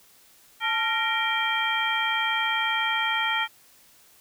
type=tone cluster; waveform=sine; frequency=880 / 1378 / 1870 / 2346 / 3184 Hz; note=A5 / F6 / A#6 / D7 / G7; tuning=0 / -24 / +5 / -2 / +26 cents; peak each=-29 dBFS; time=0.6-3.48 s; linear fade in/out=50 ms; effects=white hiss -56 dBFS RMS until 4.2 s